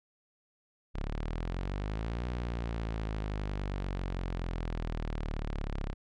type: exponential two-way sweep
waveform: sawtooth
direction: up then down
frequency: 33.83 to 61.2 to 33.83 Hz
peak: -29 dBFS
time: 0.94-5.94 s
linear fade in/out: 20 ms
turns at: 2.26 s
effects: low-pass 4000 Hz 12 dB/octave